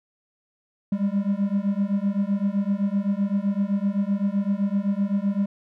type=beating tone pair; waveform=triangle; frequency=196 / 203.8 Hz; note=G3 / G#3; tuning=0 / -32 cents; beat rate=7.8 Hz; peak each=-22 dBFS; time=0.92-5.46 s; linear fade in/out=5 ms; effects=none